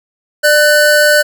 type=tone pair together; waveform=square; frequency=595 / 1501.4 Hz; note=D5 / F#6; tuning=+22 / +25 cents; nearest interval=octave + major third; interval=1603 cents; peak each=-10 dBFS; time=0.43-1.23 s; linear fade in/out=20 ms; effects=none